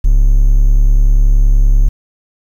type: tone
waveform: triangle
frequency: 35.17 Hz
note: C#1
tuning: 26 cents sharp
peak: -3 dBFS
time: 0.04-1.89 s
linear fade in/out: 10 ms
effects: 7-bit